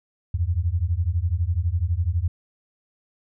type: beating tone pair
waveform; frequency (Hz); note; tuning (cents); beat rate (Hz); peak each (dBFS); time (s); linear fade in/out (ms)
sine; 80.5 / 92.5; E2 / F#2; -41 / 0; 12; -23; 0.34-2.28; 5
effects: none